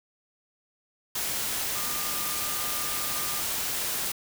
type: tone in noise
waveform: sine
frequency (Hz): 1205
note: D6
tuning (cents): +44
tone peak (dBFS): -39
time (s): 1.75-3.41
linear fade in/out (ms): 5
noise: white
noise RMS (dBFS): -30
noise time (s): 1.15-4.12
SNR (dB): -12
effects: none